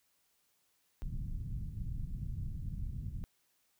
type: low-pass noise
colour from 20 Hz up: pink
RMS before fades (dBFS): -39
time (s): 1.02-3.24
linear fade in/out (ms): 0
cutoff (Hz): 160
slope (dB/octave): 24
effects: white hiss -75 dBFS RMS until 3.79 s